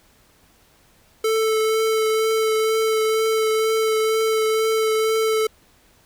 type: tone with vibrato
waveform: square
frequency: 440 Hz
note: A4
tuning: in tune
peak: -18 dBFS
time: 1.24-5.47 s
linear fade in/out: 5 ms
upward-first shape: triangle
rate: 2.1 Hz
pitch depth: 14 cents each way
effects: pink hiss -56 dBFS RMS until 6.05 s